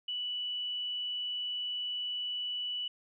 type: tone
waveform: sine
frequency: 2960 Hz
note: F#7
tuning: in tune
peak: -33 dBFS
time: 0.08-2.88 s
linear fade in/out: 5 ms
effects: none